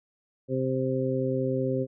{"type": "harmonic tone", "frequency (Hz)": 130.81, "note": "C3", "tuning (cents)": 0, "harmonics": [1, 2, 3, 4], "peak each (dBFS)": [-30, -30, -30, -30], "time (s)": [0.48, 1.87], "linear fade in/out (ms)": 50, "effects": []}